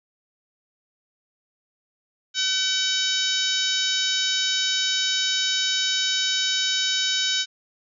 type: harmonic tone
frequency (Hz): 760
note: F#5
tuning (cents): +46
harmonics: 2 / 3 / 4 / 5 / 6 / 7 / 8 / 9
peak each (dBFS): -30 / -34 / -27 / -25 / -32 / -29 / -33 / -33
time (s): 2.34-7.46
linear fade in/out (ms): 50
effects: none